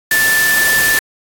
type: tone in noise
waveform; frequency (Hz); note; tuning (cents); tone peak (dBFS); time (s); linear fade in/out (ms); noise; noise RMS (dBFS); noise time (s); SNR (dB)
sine; 1760; A6; 0; -11; 0.11-0.99; 2; white; -17; 0.11-0.99; +3
effects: AAC 64 kbps